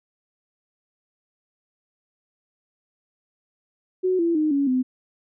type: tone with pitch steps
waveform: sine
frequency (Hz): 370 / 337.3 / 307.6 / 280.4 / 255.7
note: F#4 / E4 / D#4 / C#4 / C4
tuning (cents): 0 / +40 / -20 / +20 / -40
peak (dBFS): -18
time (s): 4.03-4.83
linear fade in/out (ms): 20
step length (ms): 160
effects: none